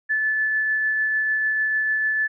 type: tone with tremolo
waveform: sine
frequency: 1739 Hz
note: A6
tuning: 21 cents flat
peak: -18 dBFS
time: 0.09-2.28 s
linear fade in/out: 20 ms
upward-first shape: triangle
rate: 6.7 Hz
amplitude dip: 25%
effects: none